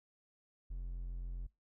triangle tone, 43.65 Hz, F1, in tune, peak -37 dBFS, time 0.7-1.47 s, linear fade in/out 10 ms, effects noise-tail reverb RT60 0.2 s tail -22 dB re dry

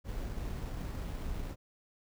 brown noise with sample-and-hold, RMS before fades -38 dBFS, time 0.04-1.56 s, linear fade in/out 50 ms, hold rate 6300 Hz, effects none

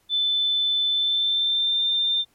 sine tone with pitch glide, 3520 to 3592 Hz, A7 to A7, 0 to +35 cents, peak -19 dBFS, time 0.09-2.25 s, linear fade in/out 50 ms, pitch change +35 cents, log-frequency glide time 0.89-1.83 s, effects pink hiss -64 dBFS RMS until 2.34 s + MP3 64 kbps

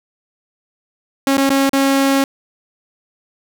sawtooth tone with dropouts, 273.2 Hz, C#4, 25 cents flat, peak -8 dBFS, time 1.27-2.24 s, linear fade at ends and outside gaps 2 ms, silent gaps 1.371-1.378 / 1.493-1.502 / 1.694-1.732 s, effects none

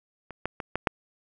clicks, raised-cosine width 0.5 ms, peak -25 / -13 / -18 / -12 / -6 dBFS, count 5, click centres 0.307 / 0.456 / 0.602 / 0.756 / 0.872 s, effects none

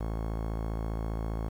sawtooth tone with low-pass filter, 55 Hz, A1, in tune, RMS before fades -33 dBFS, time 0-1.49 s, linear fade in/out 10 ms, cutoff 990 Hz, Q 0.99, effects 9-bit

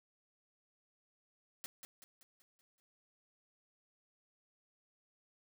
white noise with echo, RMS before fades -45 dBFS, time 1.64-1.66 s, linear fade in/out 0 ms, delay 190 ms, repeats 6, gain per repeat -6 dB, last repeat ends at 2.8 s, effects none

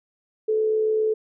sine tone with amplitude modulation, 434.8 Hz, A4, 21 cents flat, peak -17 dBFS, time 0.48-1.14 s, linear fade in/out 10 ms, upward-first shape sine, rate 67.4 Hz, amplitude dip 35%, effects none

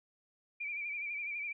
sine tone with vibrato, 2349 Hz, D7, in tune, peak -36 dBFS, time 0.6-1.53 s, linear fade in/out 10 ms, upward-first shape sine, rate 12 Hz, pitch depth 58 cents each way, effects none

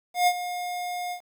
square tone with ADSR envelope, 714 Hz, F5, 38 cents sharp, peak -17 dBFS, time 0.14-1.21 s, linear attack 130 ms, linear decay 58 ms, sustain -13 dB, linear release 93 ms, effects 9-bit

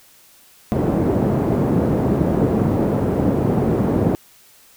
pink band-pass noise, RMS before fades -18 dBFS, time 0.72-4.15 s, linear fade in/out 0 ms, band 130 to 450 Hz, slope 12 dB/octave, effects white hiss -50 dBFS RMS until 4.76 s

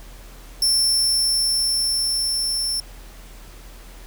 sawtooth tone with level ramp, 5380 Hz, E8, 34 cents sharp, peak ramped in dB -13 to -19 dBFS, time 0.62-2.8 s, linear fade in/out 2 ms, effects added 41 Hz sine -39 dBFS peak until 4.06 s + pink hiss -46 dBFS RMS until 4.06 s

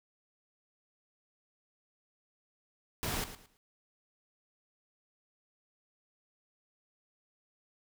pink noise with echo, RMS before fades -35 dBFS, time 3.03-3.24 s, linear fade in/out 0 ms, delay 110 ms, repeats 3, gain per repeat -12 dB, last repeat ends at 3.57 s, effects none

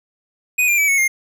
square tone with pitch steps, 2489 / 2392 / 2298 / 2208 / 2122 Hz, D#7 / D7 / D7 / C#7 / C7, 0 / +31 / -38 / -7 / +24 cents, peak -14 dBFS, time 0.58-1.08 s, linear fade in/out 10 ms, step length 100 ms, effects none

